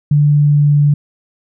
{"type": "tone with pitch glide", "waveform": "sine", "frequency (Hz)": [146.83, 145.73], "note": ["D3", "D3"], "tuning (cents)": [0, -13], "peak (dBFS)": -7, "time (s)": [0.11, 0.94], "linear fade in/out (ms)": 5, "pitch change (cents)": -13, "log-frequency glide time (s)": [0.29, 0.83], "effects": []}